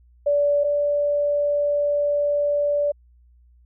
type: tone pair in turn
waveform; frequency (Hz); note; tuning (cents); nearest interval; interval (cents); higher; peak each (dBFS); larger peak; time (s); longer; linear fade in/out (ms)
sine; 578 / 581.2; D5 / D5; -28 / -18; unison; 10; second; -16 / -18; first; 0.26-0.64 / 0.64-2.92; second; 10
effects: added 60 Hz sine -51 dBFS peak until 3.65 s